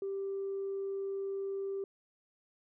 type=tone; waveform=sine; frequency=392 Hz; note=G4; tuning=in tune; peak=-33 dBFS; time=0.02-1.84 s; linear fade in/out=2 ms; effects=tanh soft clip ceiling -30 dBFS